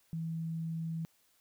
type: tone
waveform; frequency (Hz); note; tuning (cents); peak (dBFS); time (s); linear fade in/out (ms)
sine; 163.3; E3; -16; -34; 0.13-1.05; 0
effects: white hiss -70 dBFS RMS until 1.4 s